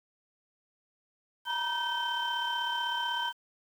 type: tone cluster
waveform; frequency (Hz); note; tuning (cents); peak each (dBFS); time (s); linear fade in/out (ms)
sine; 929 / 965 / 1543 / 3106; A#5 / B5 / G6 / G7; -6 / -40 / -28 / -17; -36 / -33 / -34 / -33; 1.45-3.33; 50
effects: tanh soft clip ceiling -23 dBFS + 9-bit